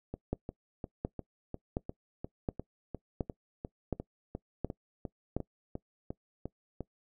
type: two click trains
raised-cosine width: 2 ms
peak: -24 / -18 dBFS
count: 20 / 8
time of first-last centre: 0.14-6.807 / 0.33-5.366 s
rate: 2.85 / 1.39 Hz
effects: noise-tail reverb RT60 0.1 s tail -21 dB re dry